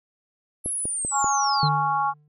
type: linear sweep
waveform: sine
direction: down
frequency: 11175 to 3928 Hz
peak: -25 dBFS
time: 0.64-1.69 s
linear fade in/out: 20 ms
type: click train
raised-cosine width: 2 ms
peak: -19 dBFS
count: 4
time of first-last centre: 0.66-1.244 s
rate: 5.14 Hz
type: harmonic tone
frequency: 277.2 Hz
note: C#4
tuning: in tune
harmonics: 3 / 4 / 5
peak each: -23 / -24 / -31 dBFS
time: 1.11-2.14 s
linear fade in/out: 50 ms
type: tone with exponential decay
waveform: triangle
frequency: 149.4 Hz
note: D3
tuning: 30 cents sharp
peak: -17 dBFS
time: 1.63-2.28 s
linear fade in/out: 2 ms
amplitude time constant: 140 ms
effects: none